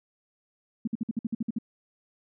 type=tone bursts; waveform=sine; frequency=226.1 Hz; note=A3; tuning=47 cents sharp; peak=-25 dBFS; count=10; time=0.85-1.586 s; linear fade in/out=5 ms; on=25 ms; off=54 ms; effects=none